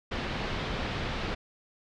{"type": "low-pass noise", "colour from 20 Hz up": "pink", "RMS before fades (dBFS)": -33, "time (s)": [0.11, 1.35], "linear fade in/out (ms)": 10, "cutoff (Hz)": 4100, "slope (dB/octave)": 24, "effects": []}